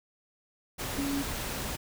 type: tone in noise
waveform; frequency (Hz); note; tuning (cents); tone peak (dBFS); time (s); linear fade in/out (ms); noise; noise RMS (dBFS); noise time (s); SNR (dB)
sine; 280; C#4; +18; -29; 0.97-1.23; 20; pink; -35; 0.78-1.77; +3
effects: none